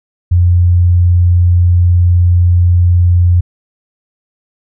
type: tone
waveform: sine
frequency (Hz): 88.1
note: F2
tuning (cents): +16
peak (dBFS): -5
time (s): 0.31-3.41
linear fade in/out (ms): 10
effects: none